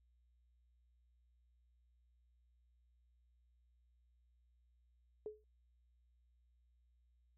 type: tone with exponential decay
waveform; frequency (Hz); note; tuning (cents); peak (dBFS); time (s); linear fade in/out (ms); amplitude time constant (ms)
sine; 426.6; G#4; +46; -39; 5.26-5.44; 1; 38
effects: added 60 Hz sine -70 dBFS peak until 7.37 s